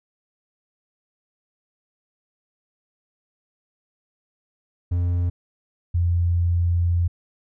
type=tone pair in turn; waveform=triangle / sine; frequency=87.8 / 86.49 Hz; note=F2 / F2; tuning=+10 / -16 cents; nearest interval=unison; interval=26 cents; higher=first; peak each=-17 dBFS; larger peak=neither; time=4.91-5.3 / 5.94-7.08 s; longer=second; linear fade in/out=10 ms; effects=none

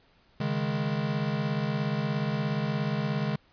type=chord; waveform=square; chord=C# suspended second; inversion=none; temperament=equal; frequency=138.59 / 155.56 / 207.7 Hz; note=C#3 / D#3 / G#3; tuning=0 / 0 / 0 cents; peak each=-32 dBFS; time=0.4-3.36 s; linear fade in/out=5 ms; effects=pink hiss -63 dBFS RMS until 3.52 s + resampled to 11025 Hz

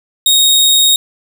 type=tone; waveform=sawtooth; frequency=3745 Hz; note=A#7; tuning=7 cents sharp; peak=-4 dBFS; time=0.26-0.96 s; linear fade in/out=2 ms; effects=none

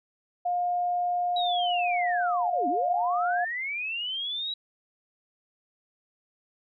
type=tone; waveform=sine; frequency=710 Hz; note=F5; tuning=28 cents sharp; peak=-24 dBFS; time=0.45-3.45 s; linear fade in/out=10 ms
type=linear two-way sweep; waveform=sine; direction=down then up; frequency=3900 to 251.4 to 3900 Hz; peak=-29 dBFS; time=1.36-4.54 s; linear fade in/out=5 ms; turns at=2.68 s
effects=none

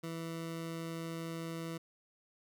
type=tone; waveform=20% pulse; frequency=164.81 Hz; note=E3; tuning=in tune; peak=-34 dBFS; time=0.03-1.78 s; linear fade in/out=10 ms; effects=none

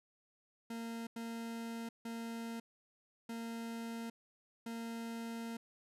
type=tone bursts at uneven times; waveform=40% pulse; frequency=230 Hz; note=A#3; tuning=23 cents flat; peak=-40 dBFS; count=5; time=0.7-1.07 / 1.16-1.89 / 2.05-2.6 / 3.29-4.1 / 4.66-5.57 s; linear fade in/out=5 ms; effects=resampled to 32000 Hz

